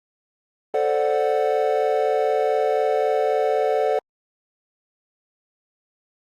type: chord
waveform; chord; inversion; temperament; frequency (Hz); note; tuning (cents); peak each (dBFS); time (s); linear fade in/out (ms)
triangle; D dominant seventh; second; equal; 440 / 523.3 / 587.3 / 740; A4 / C5 / D5 / F#5; 0 / 0 / 0 / 0; -20 / -23 / -22 / -22; 0.74-3.99; 2
effects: Opus 24 kbps

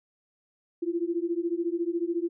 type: beating tone pair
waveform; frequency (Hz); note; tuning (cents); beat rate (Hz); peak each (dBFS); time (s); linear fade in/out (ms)
sine; 334.5 / 348.5; E4 / F4; +25 / -4; 14; -29 / -29; 0.82-2.29; 10
effects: none

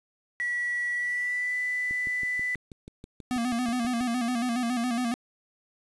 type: tone with pitch glide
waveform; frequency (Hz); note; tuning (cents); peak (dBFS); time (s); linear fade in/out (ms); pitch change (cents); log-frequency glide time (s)
sine; 1941 to 1989.8; B6 to B6; -31 to +12; -26; 0.4-2.55; 0; +43; 0.91-1.55
type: click train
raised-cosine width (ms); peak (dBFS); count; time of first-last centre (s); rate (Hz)
3; -30; 14; 1.91-4.01; 6.19
type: tone with vibrato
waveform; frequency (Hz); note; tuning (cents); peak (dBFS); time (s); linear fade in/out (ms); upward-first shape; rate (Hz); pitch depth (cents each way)
square; 241.6; B3; -38; -26; 3.31-5.14; 0; square; 7.2; 66
effects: resampled to 22050 Hz + 8-bit

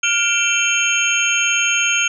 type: tone cluster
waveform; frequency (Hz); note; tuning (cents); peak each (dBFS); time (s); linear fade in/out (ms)
sine; 1415 / 2348 / 2689 / 3112 / 6530; F6 / D7 / E7 / G7 / G#8; +22 / -1 / +34 / -13 / -30; -21; 0.03-2.08; 5
effects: none

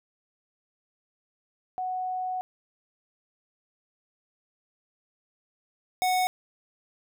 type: tone pair in turn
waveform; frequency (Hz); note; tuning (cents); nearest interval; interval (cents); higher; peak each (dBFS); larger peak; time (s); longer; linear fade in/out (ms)
sine / square; 740 / 737.4; F#5 / F#5; 0 / -6; unison; 6; first; -28 / -23; second; 1.78-2.41 / 6.02-6.27; first; 0
effects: none

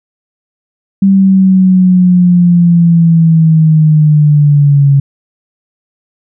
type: linear sweep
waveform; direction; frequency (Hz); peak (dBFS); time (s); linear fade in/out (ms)
sine; down; 195.6 to 138.59; -3; 1.02-5; 5
effects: none

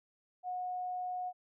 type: tone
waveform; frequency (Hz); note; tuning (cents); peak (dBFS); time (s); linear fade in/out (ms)
sine; 728; F#5; -28; -35; 0.43-1.33; 50
effects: none

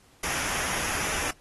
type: noise with comb filter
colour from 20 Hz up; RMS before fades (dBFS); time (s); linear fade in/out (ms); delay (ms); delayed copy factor
pink; -30; 0.23-1.31; 5; 0.24; -0.6
effects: pink hiss -59 dBFS RMS until 1.4 s + AAC 32 kbps

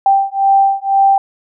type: beating tone pair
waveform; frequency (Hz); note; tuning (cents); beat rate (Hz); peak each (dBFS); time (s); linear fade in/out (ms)
sine; 784 / 786; G5 / G5; 0 / +4; 2; -12; 0.06-1.18; 2
effects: none

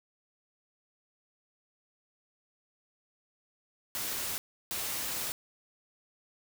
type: noise bursts at uneven times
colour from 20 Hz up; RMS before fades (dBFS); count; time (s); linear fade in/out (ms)
white; -35; 2; 3.95-4.38 / 4.71-5.32; 0
effects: none

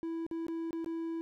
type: tone with dropouts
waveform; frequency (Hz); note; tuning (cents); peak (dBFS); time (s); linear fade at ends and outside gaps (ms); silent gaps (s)
triangle; 329.6; E4; 0; -32; 0.03-1.21; 0; 0.265-0.312 / 0.467-0.483 / 0.708-0.73 / 0.845-0.861
effects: none

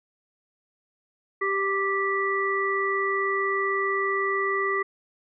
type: harmonic tone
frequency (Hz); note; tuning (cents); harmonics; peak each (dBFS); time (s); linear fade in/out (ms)
392.1; G4; 0; 1 / 3 / 5; -27 / -27 / -27; 1.41-4.83; 10
effects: none

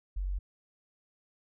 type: tone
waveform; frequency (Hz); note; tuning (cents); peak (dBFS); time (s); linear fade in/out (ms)
sine; 46.92; F#1; +25; -30; 0.16-0.39; 10
effects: none

